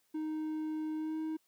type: tone with pitch glide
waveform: triangle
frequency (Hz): 311.1 to 315.4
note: D#4 to D#4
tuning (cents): 0 to +24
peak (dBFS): -32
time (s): 0.14-1.37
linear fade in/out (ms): 10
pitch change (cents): +24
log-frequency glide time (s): 0.96-1.17
effects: white hiss -74 dBFS RMS until 1.47 s + high-pass 100 Hz 12 dB/octave